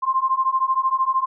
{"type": "beating tone pair", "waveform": "sine", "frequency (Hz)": [1046, 1059], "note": ["C6", "C6"], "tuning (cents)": [-1, 21], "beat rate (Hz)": 13, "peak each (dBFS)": [-21, -20], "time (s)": [0.02, 1.26], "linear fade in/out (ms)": 20, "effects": []}